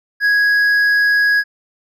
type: tone with hard clipping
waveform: sine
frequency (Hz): 1661.2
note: G#6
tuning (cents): 0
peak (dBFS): -12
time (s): 0.2-1.44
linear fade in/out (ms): 50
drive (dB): 4
effects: none